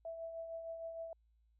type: tone with tremolo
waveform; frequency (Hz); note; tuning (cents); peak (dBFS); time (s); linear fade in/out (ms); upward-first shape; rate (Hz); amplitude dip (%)
sine; 659.3; E5; 0; -40; 0.05-1.13; 2; triangle; 6.5; 50
effects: added 56 Hz sine -69 dBFS peak until 1.59 s